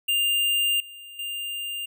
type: tone with level steps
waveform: square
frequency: 2800 Hz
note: F7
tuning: 4 cents sharp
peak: -21 / -41 / -30 dBFS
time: 0.08-1.86 s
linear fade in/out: 10 ms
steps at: 0.8 / 1.19 s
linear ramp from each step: 2 ms
effects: none